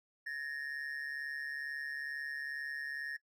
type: ring-modulated tone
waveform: triangle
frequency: 1778 Hz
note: A6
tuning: 18 cents sharp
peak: -33 dBFS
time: 0.26-3.17 s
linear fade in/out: 10 ms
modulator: 71.1 Hz
effects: noise-tail reverb RT60 0.1 s tail -20 dB re dry